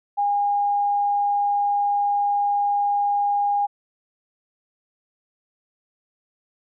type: tone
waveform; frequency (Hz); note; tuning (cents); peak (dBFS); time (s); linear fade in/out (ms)
sine; 814; G#5; -35; -18; 0.17-3.67; 20
effects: none